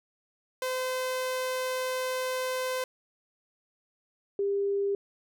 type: tone pair in turn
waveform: sawtooth / sine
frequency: 513 / 399.5 Hz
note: C5 / G4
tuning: -34 / +33 cents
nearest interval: major third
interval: 433 cents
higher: first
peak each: -25 dBFS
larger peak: neither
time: 0.62-2.84 / 4.39-4.95 s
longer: first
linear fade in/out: 2 ms
effects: none